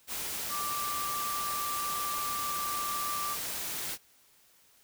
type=tone in noise; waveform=sine; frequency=1174.7 Hz; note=D6; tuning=in tune; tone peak=-33 dBFS; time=0.49-3.37 s; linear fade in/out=50 ms; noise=white; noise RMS=-36 dBFS; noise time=0.07-3.98 s; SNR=0 dB; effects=white hiss -63 dBFS RMS until 4.83 s